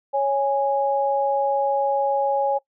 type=tone pair together; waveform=sine; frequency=554.4 / 827.5 Hz; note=C#5 / G#5; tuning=0 / -6 cents; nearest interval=perfect fifth; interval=694 cents; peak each=-21 dBFS; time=0.13-2.59 s; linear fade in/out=20 ms; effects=noise-tail reverb RT60 0.1 s tail -21 dB re dry